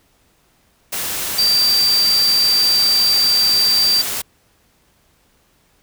sine tone in noise, 4680 Hz, D8, 7 cents flat, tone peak -12 dBFS, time 1.38-4.02 s, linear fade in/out 10 ms, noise white, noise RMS -23 dBFS, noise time 0.92-4.22 s, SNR +8 dB, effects pink hiss -58 dBFS RMS until 5.82 s

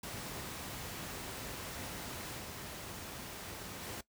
pink noise with level steps, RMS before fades -43 / -45 / -43 dBFS, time 0.03-4.01 s, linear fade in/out 5 ms, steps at 2.38 / 3.81 s, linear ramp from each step 10 ms, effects noise-tail reverb RT60 0.1 s tail -18 dB re dry + high-pass 60 Hz 12 dB/octave

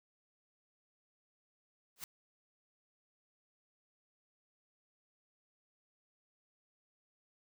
white noise with exponential growth, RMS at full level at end -39 dBFS, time 1.96-2.04 s, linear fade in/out 1 ms, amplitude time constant 17 ms, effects none

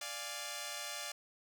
5% pulse chord, D diminished, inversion none, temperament equal, 587.3 / 698.5 / 830.6 Hz, D5 / F5 / Ab5, 0 / 0 / 0 cents, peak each -32 / -34 / -35 dBFS, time 0.01-1.12 s, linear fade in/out 5 ms, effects none

